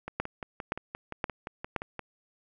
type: two click trains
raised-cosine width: 0.5 ms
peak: -21 / -13 dBFS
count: 12 / 4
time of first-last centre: 0.08-1.993 / 0.2-1.762 s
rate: 5.75 / 1.92 Hz
effects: none